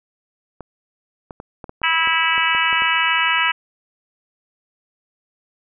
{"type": "clicks", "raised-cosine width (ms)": 1, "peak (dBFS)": -19, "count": 11, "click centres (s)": [0.607, 1.308, 1.401, 1.642, 1.694, 1.817, 2.074, 2.379, 2.549, 2.728, 2.821]}
{"type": "harmonic tone", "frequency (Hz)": 326.4, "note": "E4", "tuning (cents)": -17, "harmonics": [3, 4, 5, 6, 7, 8, 9], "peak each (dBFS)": [-23, -23, -23, -23, -23, -23, -23], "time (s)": [1.83, 3.52], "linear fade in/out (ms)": 10}
{"effects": []}